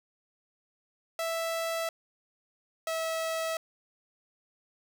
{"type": "tone pair in turn", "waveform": "sawtooth", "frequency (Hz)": [659.3, 649.1], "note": ["E5", "E5"], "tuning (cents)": [0, -27], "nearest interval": "unison", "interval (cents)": 27, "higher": "first", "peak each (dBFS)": -26, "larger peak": "neither", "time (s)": [[1.19, 1.89], [2.87, 3.57]], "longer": "neither", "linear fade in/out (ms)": 2, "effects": []}